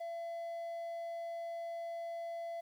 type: tone with quantisation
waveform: triangle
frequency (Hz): 675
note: E5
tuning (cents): +41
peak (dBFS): -37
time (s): 0-2.61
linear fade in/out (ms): 10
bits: 11
effects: none